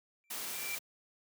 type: tone with exponential growth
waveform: triangle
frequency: 2349 Hz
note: D7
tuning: in tune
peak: -34 dBFS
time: 0.24-0.75 s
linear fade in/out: 0 ms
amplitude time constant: 110 ms
type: noise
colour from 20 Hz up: white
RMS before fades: -40 dBFS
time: 0.3-0.79 s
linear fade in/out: 10 ms
effects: high-pass 150 Hz 12 dB/octave